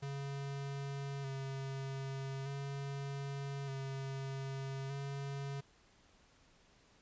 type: tone with vibrato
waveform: square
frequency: 137.3 Hz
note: C#3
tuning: 16 cents flat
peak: -40 dBFS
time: 0.02-5.61 s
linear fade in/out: 10 ms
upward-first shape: square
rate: 0.41 Hz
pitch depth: 24 cents each way
effects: pink hiss -67 dBFS RMS until 7.01 s + resampled to 16000 Hz

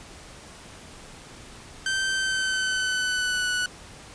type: tone with pitch glide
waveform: sawtooth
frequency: 1554 to 1479.5 Hz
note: G6 to F#6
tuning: -16 to -1 cents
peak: -20 dBFS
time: 1.86-3.66 s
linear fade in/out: 2 ms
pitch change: -85 cents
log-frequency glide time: 2.12-3.5 s
effects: pink hiss -45 dBFS RMS until 4.14 s + resampled to 22050 Hz

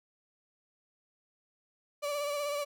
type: tone with vibrato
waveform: 35% pulse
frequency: 580 Hz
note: D5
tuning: 22 cents flat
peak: -30 dBFS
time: 2.02-2.65 s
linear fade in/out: 20 ms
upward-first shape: sine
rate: 16 Hz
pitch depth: 35 cents each way
effects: none

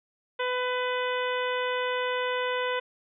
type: harmonic tone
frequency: 500 Hz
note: B4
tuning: 21 cents sharp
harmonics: 1 / 2 / 3 / 4 / 5 / 6 / 7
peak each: -29 / -32 / -34 / -36 / -40 / -39 / -41 dBFS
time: 0.39-2.8 s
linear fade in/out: 10 ms
effects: none

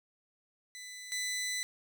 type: tone pair in turn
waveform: 15% pulse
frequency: 2000 / 2000 Hz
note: B6 / B6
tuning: +21 / +21 cents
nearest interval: unison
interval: 0 cents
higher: neither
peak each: -38 / -27 dBFS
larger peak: second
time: 0.75-1.12 / 1.12-1.63 s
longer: second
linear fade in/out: 0 ms
effects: none

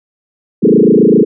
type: tone with frequency modulation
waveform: sine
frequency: 322.7 Hz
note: E4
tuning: 37 cents flat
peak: -4 dBFS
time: 0.62-1.25 s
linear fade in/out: 20 ms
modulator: 27.6 Hz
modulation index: 4.9
effects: none

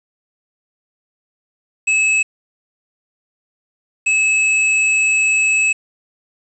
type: tone pair in turn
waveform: square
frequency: 2592 / 2592 Hz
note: E7 / E7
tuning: -30 / -30 cents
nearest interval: unison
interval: 0 cents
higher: neither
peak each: -13 dBFS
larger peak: neither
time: 1.87-2.23 / 4.06-5.73 s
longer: second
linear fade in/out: 10 ms
effects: resampled to 22050 Hz + 7-bit

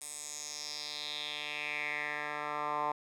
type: tone with band-pass filter sweep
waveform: 10% pulse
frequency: 148.7 Hz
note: D3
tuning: 22 cents sharp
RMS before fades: -38 dBFS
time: 0.01-2.92 s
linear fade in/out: 5 ms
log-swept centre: 8900 to 980 Hz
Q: 3.9
effects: none

